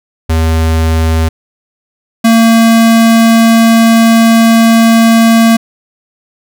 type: tone pair in turn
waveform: square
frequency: 80.7 / 227.6 Hz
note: E2 / A#3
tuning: -36 / -41 cents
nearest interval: octave + tritone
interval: 1795 cents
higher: second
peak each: -8 / -4 dBFS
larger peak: second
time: 0.29-1.29 / 2.24-5.57 s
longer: second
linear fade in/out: 10 ms
effects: none